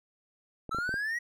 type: clicks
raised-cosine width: 2 ms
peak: -25 dBFS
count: 5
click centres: 0.693 / 0.747 / 0.786 / 0.892 / 0.941 s
type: exponential sweep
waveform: triangle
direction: up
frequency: 1299 to 1941 Hz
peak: -28 dBFS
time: 0.71-1.19 s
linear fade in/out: 10 ms
effects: none